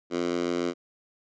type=tone with high-pass filter; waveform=10% pulse; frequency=87 Hz; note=F2; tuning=6 cents flat; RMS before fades=-28 dBFS; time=0.1-0.74 s; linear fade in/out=50 ms; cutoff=300 Hz; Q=2.1; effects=resampled to 16000 Hz